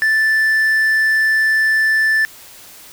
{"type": "tone", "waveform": "triangle", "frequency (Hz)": 1760, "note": "A6", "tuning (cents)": 0, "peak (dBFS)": -10, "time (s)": [0.02, 2.25], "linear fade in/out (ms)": 0, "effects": ["white hiss -40 dBFS RMS until 2.92 s"]}